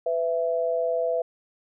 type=tone pair together; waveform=sine; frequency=500.7 / 664 Hz; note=B4 / E5; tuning=+24 / +12 cents; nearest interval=perfect fourth; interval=488 cents; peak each=-25 dBFS; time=0.06-1.22 s; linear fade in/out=5 ms; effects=none